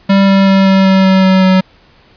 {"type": "tone with pitch steps", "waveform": "square", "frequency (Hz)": [196, 194.76, 193.53, 192.3, 191.08, 189.87, 188.67, 187.47], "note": ["G3", "G3", "G3", "G3", "G3", "F#3", "F#3", "F#3"], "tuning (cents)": [0, -11, -22, -33, -44, 45, 34, 23], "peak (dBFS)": -6, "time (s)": [0.09, 1.61], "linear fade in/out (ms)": 10, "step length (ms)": 190, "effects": ["pink hiss -46 dBFS RMS until 2.16 s", "resampled to 11025 Hz"]}